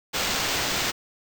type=noise with sample-and-hold; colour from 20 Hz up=blue; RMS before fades=-26 dBFS; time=0.13-0.92 s; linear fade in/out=20 ms; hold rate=11025 Hz; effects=none